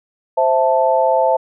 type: chord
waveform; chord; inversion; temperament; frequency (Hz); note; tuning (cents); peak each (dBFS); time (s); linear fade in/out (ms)
sine; A minor; first; equal; 523.3 / 659.3 / 880; C5 / E5 / A5; 0 / 0 / 0; -16; 0.37-1.37; 10
effects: none